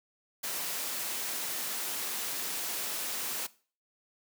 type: noise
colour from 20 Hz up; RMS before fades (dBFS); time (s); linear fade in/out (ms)
white; -35; 0.43-3.47; 10
effects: noise-tail reverb RT60 0.4 s tail -19 dB re dry + high-pass 200 Hz 12 dB/octave